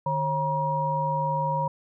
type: tone cluster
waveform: sine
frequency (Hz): 151.5 / 542 / 953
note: D#3 / C#5 / A#5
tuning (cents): -46 / -39 / +38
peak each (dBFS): -29 / -31 / -25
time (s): 0.06-1.68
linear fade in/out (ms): 5
effects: none